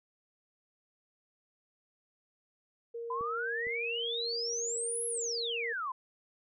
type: tone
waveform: sine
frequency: 466.2 Hz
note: A#4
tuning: in tune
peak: -37 dBFS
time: 2.94-5.73 s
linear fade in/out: 10 ms
type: exponential two-way sweep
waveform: sine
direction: up then down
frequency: 987.8 to 11230 to 987.8 Hz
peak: -33 dBFS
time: 3.1-5.92 s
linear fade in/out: 5 ms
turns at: 5.06 s
type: clicks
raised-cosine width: 3 ms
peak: -35 / -39 dBFS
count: 2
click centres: 3.21 / 3.669 s
effects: none